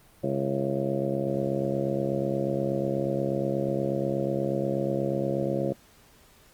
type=harmonic tone with a mistuned harmonic; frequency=68.3 Hz; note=C#2; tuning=25 cents flat; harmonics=2 / 3 / 4 / 5 / 6 / 7 / 8 / 9 / 10; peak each=-32 / -32 / -38 / -31 / -36 / -37 / -30 / -42 / -40 dBFS; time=0.23-5.73 s; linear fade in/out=10 ms; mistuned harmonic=9; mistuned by=+63 cents; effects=pink hiss -57 dBFS RMS until 6.53 s + Opus 32 kbps